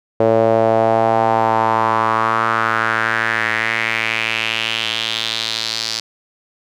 sawtooth tone with band-pass filter sweep, 112.4 Hz, A2, 37 cents sharp, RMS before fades -17 dBFS, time 0.2-6 s, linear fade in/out 5 ms, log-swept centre 530 to 4800 Hz, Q 3.6, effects none

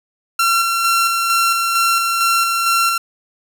sawtooth tone with tremolo, 1362 Hz, F6, 44 cents flat, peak -9 dBFS, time 0.39-2.98 s, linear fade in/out 5 ms, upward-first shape square, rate 2.2 Hz, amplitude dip 30%, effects none

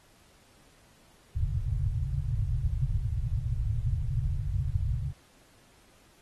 white low-pass noise, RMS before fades -29 dBFS, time 1.35-5.13 s, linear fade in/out 20 ms, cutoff 140 Hz, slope 96 dB/octave, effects pink hiss -61 dBFS RMS until 6.21 s + AAC 32 kbps

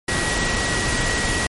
sine tone in noise, 1917 Hz, A#6, 48 cents sharp, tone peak -25 dBFS, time 0.08-1.47 s, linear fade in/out 5 ms, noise pink, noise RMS -22 dBFS, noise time 0.08-1.47 s, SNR -6 dB, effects MP3 48 kbps

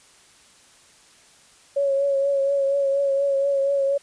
sine tone with vibrato, 554.4 Hz, C#5, in tune, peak -18 dBFS, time 1.76-3.98 s, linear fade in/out 10 ms, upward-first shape triangle, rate 4.2 Hz, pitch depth 34 cents each way, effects white hiss -53 dBFS RMS until 4.02 s + resampled to 22050 Hz

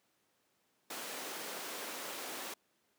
pink high-pass noise, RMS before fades -43 dBFS, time 0.9-2.54 s, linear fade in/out 5 ms, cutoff 330 Hz, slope 12 dB/octave, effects pink hiss -75 dBFS RMS until 2.98 s + high-pass 200 Hz 12 dB/octave

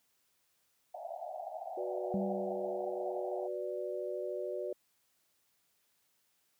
white band-pass noise, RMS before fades -43 dBFS, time 0.94-3.48 s, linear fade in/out 10 ms, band 610 to 790 Hz, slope 96 dB/octave
sine chord, B minor, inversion second, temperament equal, 370 / 493.9 / 587.3 Hz, F#4 / B4 / D5, 0 / 0 / 0 cents, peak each -39 / -41 / -39 dBFS, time 1.77-4.73 s, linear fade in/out 5 ms
sine tone with exponential decay, 196 Hz, G3, in tune, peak -30 dBFS, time 2.14-3.2 s, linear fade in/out 0 ms, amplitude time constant 230 ms
effects white hiss -75 dBFS RMS until 6.59 s + high-pass 60 Hz 12 dB/octave

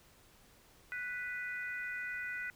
harmonic tone, 493.9 Hz, B4, in tune, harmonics 3 / 4 / 5, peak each -40 / -41 / -48 dBFS, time 0.92-2.5 s, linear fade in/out 0 ms, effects pink hiss -63 dBFS RMS until 2.55 s

